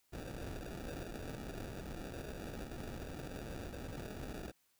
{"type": "noise with sample-and-hold", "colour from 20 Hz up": "pink", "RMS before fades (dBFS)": -45, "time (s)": [0.12, 4.52], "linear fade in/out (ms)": 20, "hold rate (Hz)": 1050, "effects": ["white hiss -75 dBFS RMS until 4.79 s"]}